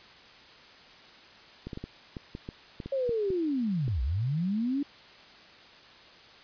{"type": "clicks", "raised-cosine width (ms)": 3, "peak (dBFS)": -24, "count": 12, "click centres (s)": [1.67, 1.732, 1.774, 1.84, 2.168, 2.351, 2.489, 2.802, 2.86, 3.093, 3.304, 3.88]}
{"type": "linear two-way sweep", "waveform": "sine", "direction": "down then up", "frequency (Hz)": [554.4, 56.6, 291.8], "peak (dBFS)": -26, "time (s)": [2.92, 4.83], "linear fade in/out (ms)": 5, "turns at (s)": 4.02}
{"effects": ["white hiss -52 dBFS RMS until 6.43 s", "resampled to 11025 Hz"]}